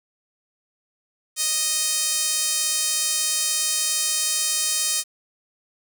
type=tone with band-pass filter; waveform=5% pulse; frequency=622.3 Hz; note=D#5; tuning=in tune; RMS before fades=-23 dBFS; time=1.36-5.04 s; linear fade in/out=50 ms; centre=12000 Hz; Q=1.3; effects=7-bit